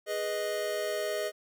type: chord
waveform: square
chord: G# minor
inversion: none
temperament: equal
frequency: 415.3 / 493.9 / 622.3 Hz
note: G#4 / B4 / D#5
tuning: 0 / 0 / 0 cents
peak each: -36 / -39 / -33 dBFS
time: 0.06-1.32 s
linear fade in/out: 50 ms
effects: none